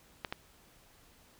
clicks, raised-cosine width 0.3 ms, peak -19 dBFS, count 2, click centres 0.248 / 0.325 s, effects pink hiss -62 dBFS RMS until 1.39 s

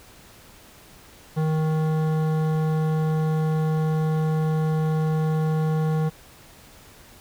triangle tone with hard clipping, 156.8 Hz, D#3, 14 cents sharp, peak -22 dBFS, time 1.36-6.1 s, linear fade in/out 20 ms, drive 18 dB, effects pink hiss -49 dBFS RMS until 7.2 s

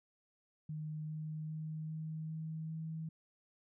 sine tone with pitch steps, 154.1 / 155.26 / 156.43 / 157.61 / 158.8 / 160 Hz, D#3 / D#3 / D#3 / D#3 / D#3 / D#3, -16 / -3 / +10 / +23 / +36 / +49 cents, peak -39 dBFS, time 0.69-3.09 s, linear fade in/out 5 ms, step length 400 ms, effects none

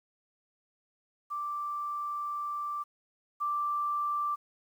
sine tone pair in turn, 1174.7 / 1174.7 Hz, D6 / D6, 0 / 0 cents, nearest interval unison, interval 0 cents, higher neither, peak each -32 / -28 dBFS, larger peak second, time 1.3-2.84 / 3.4-4.36 s, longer first, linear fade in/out 20 ms, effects 10-bit

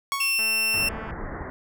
sawtooth tone with exponential decay, 1108.7 Hz, C#6, in tune, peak -18 dBFS, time 0.12-0.51 s, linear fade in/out 0 ms, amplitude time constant 83 ms
sawtooth tone, 2700 Hz, E7, 41 cents sharp, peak -18 dBFS, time 0.2-0.89 s, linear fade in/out 5 ms
click train, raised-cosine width 0.5 ms, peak -25 dBFS, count 159, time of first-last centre 0.39-1.108 s, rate 220 Hz
pink low-pass noise, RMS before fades -34 dBFS, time 0.74-1.5 s, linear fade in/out 0 ms, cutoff 2000 Hz, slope 96 dB/octave
effects none

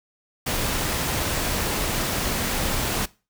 pink noise, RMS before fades -25 dBFS, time 0.46-3.06 s, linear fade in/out 10 ms, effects noise-tail reverb RT60 0.3 s tail -20 dB re dry

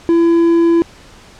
triangle tone, 336.2 Hz, E4, 34 cents sharp, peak -6 dBFS, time 0.09-0.82 s, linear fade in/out 0 ms, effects pink hiss -41 dBFS RMS until 1.39 s + low-pass 7000 Hz 12 dB/octave

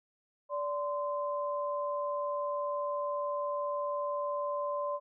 sine tone pair together, 580.9 / 1035 Hz, D5 / C6, -19 / -19 cents, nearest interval minor seventh, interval 1000 cents, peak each -33 / -35 dBFS, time 0.49-5 s, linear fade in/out 50 ms, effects none

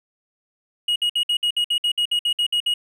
triangle tone bursts, 2891 Hz, F#7, 41 cents flat, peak -16 dBFS, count 14, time 0.88-2.74 s, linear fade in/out 5 ms, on 79 ms, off 58 ms, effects none

